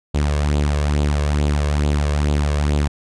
sawtooth tone with flanger, 73.42 Hz, D2, in tune, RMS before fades -18 dBFS, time 0.14-2.88 s, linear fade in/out 10 ms, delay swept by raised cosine 0.26 to 1.86 ms, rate 2.3 Hz, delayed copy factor +0.55, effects resampled to 22050 Hz

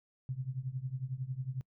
sine tone with tremolo, 130 Hz, C3, 11 cents flat, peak -31 dBFS, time 0.29-1.61 s, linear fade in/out 0 ms, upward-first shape triangle, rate 11 Hz, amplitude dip 95%, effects noise-tail reverb RT60 0.1 s tail -25 dB re dry

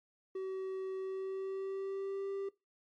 triangle tone with pitch glide, 380 to 393.4 Hz, F#4 to G4, +46 to +6 cents, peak -34 dBFS, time 0.35-2.49 s, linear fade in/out 5 ms, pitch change +60 cents, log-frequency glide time 0.97-2.3 s, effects noise-tail reverb RT60 0.2 s tail -19 dB re dry + MP3 48 kbps

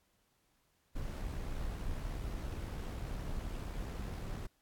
brown noise with amplitude modulation, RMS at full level -38 dBFS, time 0.95-4.47 s, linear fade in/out 10 ms, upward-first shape sine, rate 70 Hz, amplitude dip 35%, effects pink hiss -75 dBFS RMS until 4.61 s + AAC 64 kbps

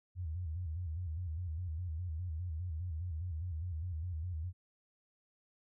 sine tone with vibrato, 84.1 Hz, E2, 35 cents sharp, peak -36 dBFS, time 0.15-4.53 s, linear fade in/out 50 ms, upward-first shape square, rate 4.9 Hz, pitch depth 120 cents each way, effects none

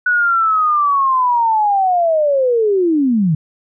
sine linear sweep, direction down, 1480 to 146.83 Hz, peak -11 dBFS, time 0.06-3.35 s, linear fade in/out 5 ms, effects none

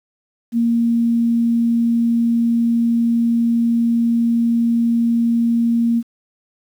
sine tone, 233.1 Hz, A#3, in tune, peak -13 dBFS, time 0.52-6.03 s, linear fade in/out 50 ms, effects 8-bit

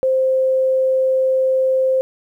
sine tone, 523.3 Hz, C5, in tune, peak -13 dBFS, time 0.03-2.01 s, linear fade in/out 0 ms, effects 9-bit

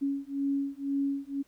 sine beating tone pair, 277.1 / 279.1 Hz, C#4 / C#4, -1 / +12 cents, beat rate 2 Hz, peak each -31 dBFS, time 0.01-1.43 s, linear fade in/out 20 ms, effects pink hiss -67 dBFS RMS until 1.47 s

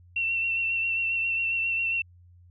sine tone with vibrato, 2708 Hz, E7, 46 cents sharp, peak -24 dBFS, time 0.16-2.02 s, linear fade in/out 5 ms, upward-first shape sine, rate 7.4 Hz, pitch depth 24 cents each way, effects added 88 Hz sine -51 dBFS peak until 2.5 s

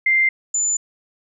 sine tone pair in turn, 2093 / 7040 Hz, C7 / A8, 0 / 0 cents, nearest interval octave + major sixth, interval 2100 cents, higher second, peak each -13 / -17 dBFS, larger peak first, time 0.06-0.29 / 0.54-0.77 s, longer neither, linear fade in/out 5 ms, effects none

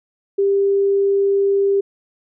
sine tone, 396.5 Hz, G4, 20 cents sharp, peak -13 dBFS, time 0.38-1.81 s, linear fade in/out 10 ms, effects none

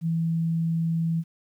sine tone, 164.7 Hz, E3, 1 cent flat, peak -22 dBFS, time 0.01-1.24 s, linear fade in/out 50 ms, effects 10-bit

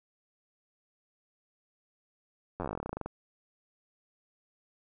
slowing click train, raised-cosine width 1 ms, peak -21 dBFS, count 20, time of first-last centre 2.6-3.06 s, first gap 10 ms, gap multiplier 1.09, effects none

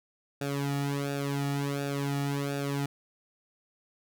sawtooth tone with flanger, 140.9 Hz, C#3, 29 cents sharp, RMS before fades -31 dBFS, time 0.41-2.86 s, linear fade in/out 5 ms, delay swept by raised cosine 0.96 to 1.95 ms, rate 1.4 Hz, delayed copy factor -0.9, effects none

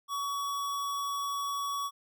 square tone, 1128 Hz, C#6, 30 cents sharp, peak -32 dBFS, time 0.08-1.91 s, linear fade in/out 50 ms, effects none

